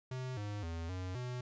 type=tone with pitch steps; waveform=square; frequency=128.6 / 103.4 / 82.9 / 92 / 124.5 Hz; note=C3 / G#2 / E2 / F#2 / B2; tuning=-30 / -7 / +10 / -9 / +14 cents; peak=-39 dBFS; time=0.11-1.41 s; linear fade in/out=5 ms; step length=260 ms; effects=resampled to 16000 Hz